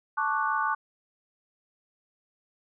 sine chord, D major seventh, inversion second, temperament equal, 880 / 1108.7 / 1174.7 / 1480 Hz, A5 / C#6 / D6 / F#6, 0 / 0 / 0 / 0 cents, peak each -30 dBFS, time 0.17-0.75 s, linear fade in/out 10 ms, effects none

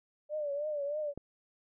sine tone with vibrato, 587.3 Hz, D5, in tune, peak -32 dBFS, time 0.29-1.14 s, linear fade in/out 50 ms, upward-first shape triangle, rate 3.2 Hz, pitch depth 93 cents each way
click, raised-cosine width 2 ms, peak -27 dBFS, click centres 1.176 s
effects none

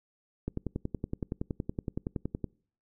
click train, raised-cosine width 3 ms, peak -19 dBFS, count 22, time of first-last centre 0.48-2.443 s, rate 10.7 Hz, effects noise-tail reverb RT60 0.5 s tail -26 dB re dry

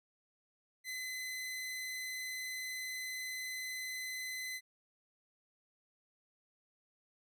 sawtooth tone, 2029 Hz, B6, 46 cents sharp, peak -36 dBFS, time 0.84-4.61 s, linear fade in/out 50 ms, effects none

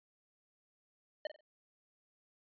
square tone with echo, 610 Hz, D#5, 34 cents flat, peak -35 dBFS, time 1.25-1.27 s, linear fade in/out 2 ms, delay 46 ms, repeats 3, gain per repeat -11 dB, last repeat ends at 1.408 s, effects resampled to 11025 Hz

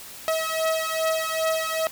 sawtooth beating tone pair, 641 / 643.5 Hz, E5 / E5, -49 / -42 cents, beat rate 2.5 Hz, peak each -22 dBFS, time 0.28-1.87 s, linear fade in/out 0 ms, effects white hiss -41 dBFS RMS until 1.91 s

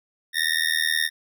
25% pulse tone with amplitude modulation, 1834 Hz, A#6, 29 cents flat, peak -13 dBFS, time 0.33-1.1 s, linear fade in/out 50 ms, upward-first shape sine, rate 79.4 Hz, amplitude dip 100%, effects none

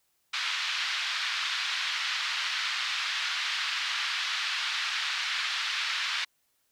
white band-pass noise, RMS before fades -31 dBFS, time 0.33-6.25 s, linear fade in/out 10 ms, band 1200 to 4200 Hz, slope 24 dB/octave, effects white hiss -73 dBFS RMS until 6.71 s

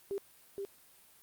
sine tone with echo, 396.9 Hz, G4, 22 cents sharp, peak -33 dBFS, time 0.11-0.18 s, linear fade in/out 0 ms, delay 470 ms, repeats 1, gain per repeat -3 dB, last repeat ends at 0.65 s, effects white hiss -61 dBFS RMS until 1.22 s + Opus 32 kbps

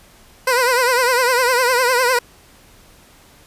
15% pulse tone with vibrato, 499.2 Hz, B4, 19 cents sharp, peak -7 dBFS, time 0.47-2.19 s, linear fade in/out 5 ms, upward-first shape triangle, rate 9.9 Hz, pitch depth 110 cents each way, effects pink hiss -48 dBFS RMS until 3.46 s + resampled to 32000 Hz

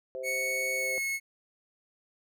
harmonic tone, 130.1 Hz, C3, 9 cents flat, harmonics 3 / 4 / 5, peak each -43 / -35 / -45 dBFS, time 0.15-0.98 s, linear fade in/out 0 ms
45% pulse tone with pitch glide, 2217 to 2186 Hz, C#7 to C#7, 0 to -25 cents, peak -29 dBFS, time 0.23-1.2 s, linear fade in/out 50 ms, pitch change -25 cents, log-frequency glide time 0.76-0.96 s
effects none

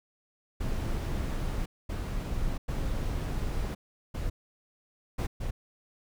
brown noise bursts at uneven times, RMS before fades -31 dBFS, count 6, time 0.6-1.66 / 1.89-2.58 / 2.68-3.75 / 4.14-4.3 / 5.18-5.27 / 5.4-5.51 s, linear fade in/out 10 ms, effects none

